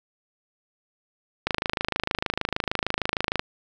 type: click train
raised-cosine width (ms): 0.3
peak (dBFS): -7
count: 52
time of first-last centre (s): 1.47-3.395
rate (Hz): 26.5
effects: none